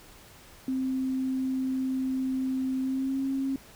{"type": "tone with pitch glide", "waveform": "sine", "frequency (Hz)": [261.6, 269.4], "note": ["C4", "C#4"], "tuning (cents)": [0, -49], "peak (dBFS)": -26, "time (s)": [0.68, 3.56], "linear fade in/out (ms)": 2, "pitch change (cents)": 51, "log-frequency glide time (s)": [2.8, 3.19], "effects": ["pink hiss -52 dBFS RMS until 3.75 s"]}